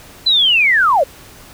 sine linear sweep, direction down, 4075 to 493.9 Hz, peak -9 dBFS, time 0.26-1.04 s, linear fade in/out 10 ms, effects pink hiss -40 dBFS RMS until 1.53 s

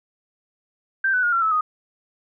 sine tone with pitch steps, 1568 / 1497.2 / 1429.6 / 1365 / 1303.4 / 1244.5 Hz, G6 / F#6 / F6 / F6 / E6 / D#6, 0 / +20 / +40 / -40 / -20 / 0 cents, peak -17 dBFS, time 1.04-1.61 s, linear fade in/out 5 ms, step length 95 ms, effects none

